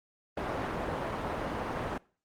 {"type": "low-pass noise", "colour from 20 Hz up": "white", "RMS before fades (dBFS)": -34, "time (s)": [0.37, 1.98], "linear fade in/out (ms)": 5, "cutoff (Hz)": 1000, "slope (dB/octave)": 12, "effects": ["noise-tail reverb RT60 0.4 s tail -22 dB re dry", "Opus 32 kbps"]}